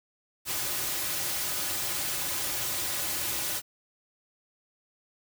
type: noise with comb filter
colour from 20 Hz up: white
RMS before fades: -31 dBFS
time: 0.45-3.62 s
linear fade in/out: 50 ms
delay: 4.4 ms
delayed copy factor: -0.65
effects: none